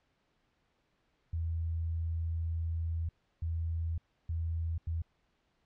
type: tone bursts at uneven times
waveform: sine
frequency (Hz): 82.41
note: E2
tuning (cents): 0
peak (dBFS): -31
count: 4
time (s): 1.33-3.09 / 3.42-3.98 / 4.29-4.78 / 4.87-5.02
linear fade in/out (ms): 5
effects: pink hiss -75 dBFS RMS until 5.65 s + low-pass 4000 Hz 12 dB/octave